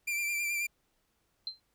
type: tone with vibrato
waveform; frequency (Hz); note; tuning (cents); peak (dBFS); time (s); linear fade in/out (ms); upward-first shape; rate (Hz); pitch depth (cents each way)
45% pulse; 2363; D7; +10; -30; 0.07-0.67; 10; sine; 9.3; 30
type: tone with exponential decay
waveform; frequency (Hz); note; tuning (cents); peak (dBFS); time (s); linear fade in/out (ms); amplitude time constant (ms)
sine; 4115; C8; -30; -30; 1.47-1.6; 1; 27
effects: pink hiss -75 dBFS RMS until 1.74 s